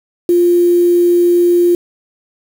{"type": "tone with quantisation", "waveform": "sine", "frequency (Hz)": 349.2, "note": "F4", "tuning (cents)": 0, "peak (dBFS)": -7, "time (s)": [0.29, 1.75], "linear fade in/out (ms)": 2, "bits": 5, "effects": []}